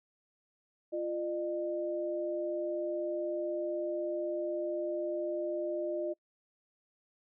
sine tone pair together, 346.3 / 606 Hz, F4 / D#5, -15 / -46 cents, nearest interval minor seventh, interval 969 cents, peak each -35 / -34 dBFS, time 0.92-6.14 s, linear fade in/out 20 ms, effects noise-tail reverb RT60 0.1 s tail -24 dB re dry

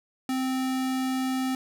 square tone, 260.4 Hz, C4, 8 cents flat, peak -26 dBFS, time 0.29-1.55 s, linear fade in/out 2 ms, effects none

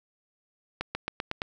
accelerating click train, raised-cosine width 0.3 ms, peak -14 dBFS, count 6, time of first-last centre 0.81-1.419 s, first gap 140 ms, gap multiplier 0.93, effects none

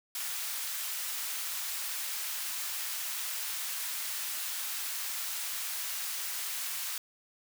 white high-pass noise, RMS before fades -36 dBFS, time 0.15-6.98 s, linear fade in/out 2 ms, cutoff 1100 Hz, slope 12 dB/octave, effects none

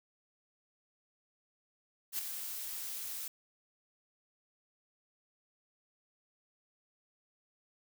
blue noise with ADSR envelope, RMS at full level -33 dBFS, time 2.12-3.28 s, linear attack 68 ms, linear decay 4 ms, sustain -8 dB, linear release 4 ms, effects none

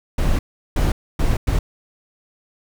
brown noise bursts at uneven times, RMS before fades -17 dBFS, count 4, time 0.18-0.39 / 0.76-0.92 / 1.19-1.37 / 1.47-1.59 s, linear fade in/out 5 ms, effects none

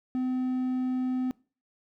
triangle tone, 255.3 Hz, C4, 42 cents flat, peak -24 dBFS, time 0.15-1.31 s, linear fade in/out 0 ms, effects noise-tail reverb RT60 0.4 s tail -23 dB re dry

